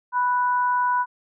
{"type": "tone pair together", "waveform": "sine", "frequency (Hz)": [987.8, 1480], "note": ["B5", "F#6"], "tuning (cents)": [0, 0], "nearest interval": "perfect fifth", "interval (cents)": 700, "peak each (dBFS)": [-19, -27], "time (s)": [0.12, 1.06], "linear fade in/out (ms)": 50, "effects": []}